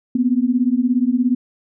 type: beating tone pair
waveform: sine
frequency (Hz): 240 / 257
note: B3 / C4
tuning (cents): -49 / -31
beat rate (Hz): 17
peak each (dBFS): -17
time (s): 0.15-1.35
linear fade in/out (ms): 5
effects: none